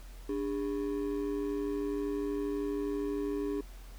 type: ring-modulated tone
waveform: triangle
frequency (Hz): 349.2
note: F4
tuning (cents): 0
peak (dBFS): -26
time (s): 0.29-3.61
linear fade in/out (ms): 5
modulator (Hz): 56.3
effects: added 43 Hz sine -45 dBFS peak until 3.98 s + pink hiss -57 dBFS RMS until 3.98 s